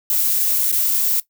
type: noise with dropouts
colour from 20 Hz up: violet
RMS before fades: -18 dBFS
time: 0.1-1.2 s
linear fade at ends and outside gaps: 2 ms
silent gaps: 0.717-0.725 s
effects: noise-tail reverb RT60 0.1 s tail -17 dB re dry